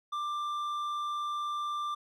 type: tone with hard clipping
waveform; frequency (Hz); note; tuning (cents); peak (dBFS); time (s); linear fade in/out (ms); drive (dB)
sine; 1184; D6; +14; -33; 0.12-1.95; 10; 6
effects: none